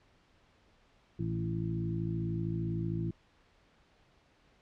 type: harmonic tone with a mistuned harmonic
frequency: 55.5 Hz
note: A1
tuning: 16 cents sharp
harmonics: 1 / 2 / 3 / 4 / 5 / 6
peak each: -45 / -35 / -35 / -46 / -47 / -39 dBFS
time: 1.19-3.11 s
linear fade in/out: 5 ms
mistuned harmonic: 2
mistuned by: +36 cents
effects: pink hiss -66 dBFS RMS until 4.61 s + low-pass 4000 Hz 12 dB/octave